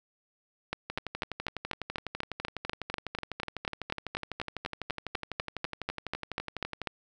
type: two click trains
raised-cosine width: 0.3 ms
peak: -19 / -15 dBFS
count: 72 / 26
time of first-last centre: 0.9-6.817 / 0.73-6.873 s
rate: 12 / 4.07 Hz
effects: none